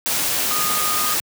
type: tone in noise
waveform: sine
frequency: 1232 Hz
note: D#6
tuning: 17 cents flat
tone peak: -24 dBFS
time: 0.51-1.14 s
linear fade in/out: 0 ms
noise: white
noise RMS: -21 dBFS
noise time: 0.06-1.2 s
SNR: -6 dB
effects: high-pass 100 Hz 12 dB/octave